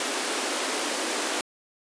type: high-pass noise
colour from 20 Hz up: pink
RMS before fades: -28 dBFS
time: 0-1.41 s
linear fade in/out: 2 ms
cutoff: 260 Hz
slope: 48 dB/octave
effects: resampled to 22050 Hz